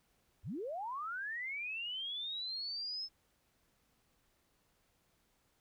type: linear sweep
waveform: sine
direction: up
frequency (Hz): 51.91 to 5274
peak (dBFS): -38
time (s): 0.43-3.09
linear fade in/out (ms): 50
effects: pink hiss -75 dBFS RMS until 5.6 s